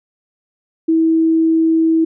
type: tone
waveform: sine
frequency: 324.2 Hz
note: E4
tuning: 29 cents flat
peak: -10 dBFS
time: 0.88-2.05 s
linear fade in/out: 10 ms
effects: none